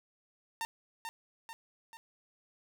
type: tone with echo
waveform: sawtooth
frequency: 910 Hz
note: A#5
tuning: 42 cents flat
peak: -30 dBFS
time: 0.61-0.65 s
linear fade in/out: 0 ms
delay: 440 ms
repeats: 3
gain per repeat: -5 dB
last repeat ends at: 1.97 s
effects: none